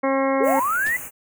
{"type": "harmonic tone", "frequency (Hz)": 270, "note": "C#4", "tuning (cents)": -45, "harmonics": [1, 2, 3, 4, 5, 6, 7, 8], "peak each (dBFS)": [-23, -21, -28, -26, -34, -37, -34, -32], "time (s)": [0.03, 0.6], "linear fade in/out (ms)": 10}
{"type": "linear sweep", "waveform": "sine", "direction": "up", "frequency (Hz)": [377.9, 2034], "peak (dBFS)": -19, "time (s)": [0.4, 0.97], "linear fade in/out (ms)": 10}
{"type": "band-stop noise", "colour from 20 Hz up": "white", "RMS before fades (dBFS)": -34, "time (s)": [0.43, 1.11], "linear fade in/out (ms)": 50, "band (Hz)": [2800, 6400], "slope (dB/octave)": 96}
{"type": "noise with exponential decay", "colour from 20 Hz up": "pink", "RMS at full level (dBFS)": -30, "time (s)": [0.86, 0.98], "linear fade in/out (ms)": 5, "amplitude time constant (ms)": 25}
{"effects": []}